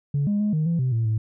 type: tone with pitch steps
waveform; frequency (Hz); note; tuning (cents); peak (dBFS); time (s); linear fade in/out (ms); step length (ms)
sine; 142.5 / 205.1 / 209.4 / 155.3 / 168.3 / 128.4 / 114 / 109.7; C#3 / G#3 / G#3 / D#3 / E3 / C3 / A#2 / A2; +48 / -21 / +15 / -3 / +36 / -32 / -38 / -5; -18; 0.14-1.18; 5; 130
effects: tanh soft clip ceiling -17 dBFS